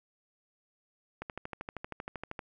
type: click train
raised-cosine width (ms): 0.5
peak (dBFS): -23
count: 16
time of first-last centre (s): 1.22-2.392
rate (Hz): 12.8
effects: none